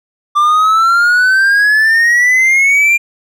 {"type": "exponential sweep", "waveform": "triangle", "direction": "up", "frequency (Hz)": [1174.7, 2400], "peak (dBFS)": -5, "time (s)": [0.35, 2.98], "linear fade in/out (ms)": 20, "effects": []}